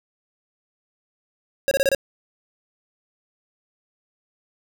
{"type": "tone bursts", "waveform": "square", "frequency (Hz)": 547, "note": "C#5", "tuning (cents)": -23, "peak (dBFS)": -17, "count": 5, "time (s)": [1.68, 1.948], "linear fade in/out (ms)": 0, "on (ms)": 32, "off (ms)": 27, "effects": []}